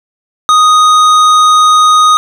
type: tone with hard clipping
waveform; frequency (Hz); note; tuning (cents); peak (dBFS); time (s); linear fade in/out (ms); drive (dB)
triangle; 1244.5; D#6; 0; -5; 0.49-2.17; 0; 15
effects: none